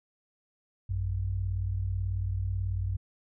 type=tone pair together; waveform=sine; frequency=56.23 / 94.5 Hz; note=A1 / F#2; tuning=+38 / +37 cents; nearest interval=major sixth; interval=899 cents; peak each=-33 / -29 dBFS; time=0.89-2.97 s; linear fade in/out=10 ms; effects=none